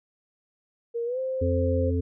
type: tone with pitch glide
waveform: sine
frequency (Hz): 467.8 to 522.1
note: A#4 to C5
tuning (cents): +6 to -4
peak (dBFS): -26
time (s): 0.94-1.91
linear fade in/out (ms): 20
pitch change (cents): +190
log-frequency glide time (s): 1.05-1.19
type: harmonic tone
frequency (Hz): 87.31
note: F2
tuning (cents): 0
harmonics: 1 / 3 / 5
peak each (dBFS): -24 / -29 / -31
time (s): 1.41-2.01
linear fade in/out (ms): 10
effects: none